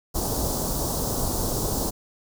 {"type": "band-stop noise", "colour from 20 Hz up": "pink", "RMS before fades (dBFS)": -26, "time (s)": [0.14, 1.91], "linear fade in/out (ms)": 20, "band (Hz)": [1000, 4900], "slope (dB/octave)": 24, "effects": []}